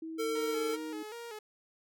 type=tone with pitch glide; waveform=sine; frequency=322.6 to 312.9 Hz; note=E4 to D#4; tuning=-37 to +10 cents; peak=-38 dBFS; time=0.02-1.03 s; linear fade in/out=5 ms; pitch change=-53 cents; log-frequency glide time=0.19-0.35 s
type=tone; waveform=square; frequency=451 Hz; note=A4; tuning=43 cents sharp; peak=-32 dBFS; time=0.18-0.77 s; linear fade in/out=20 ms
type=tone with vibrato; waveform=sawtooth; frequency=447.4 Hz; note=A4; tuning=29 cents sharp; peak=-38 dBFS; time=0.35-1.39 s; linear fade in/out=5 ms; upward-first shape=square; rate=2.6 Hz; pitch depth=83 cents each way
effects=none